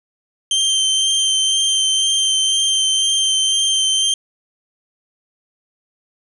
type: tone with vibrato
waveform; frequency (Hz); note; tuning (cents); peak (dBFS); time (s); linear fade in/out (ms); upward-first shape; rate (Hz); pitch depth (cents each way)
sawtooth; 3136; G7; 0; -11; 0.51-4.14; 2; sine; 2; 15
effects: resampled to 24000 Hz + 8-bit